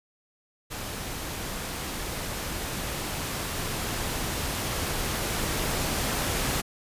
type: noise with level ramp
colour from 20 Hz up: pink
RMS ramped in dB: -35 to -27 dBFS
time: 0.7-6.62 s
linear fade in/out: 20 ms
effects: resampled to 32000 Hz